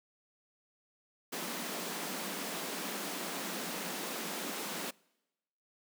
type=high-pass noise; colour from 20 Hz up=pink; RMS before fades=-39 dBFS; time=1.32-4.91 s; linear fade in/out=10 ms; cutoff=170 Hz; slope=96 dB/octave; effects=noise-tail reverb RT60 1.0 s tail -26 dB re dry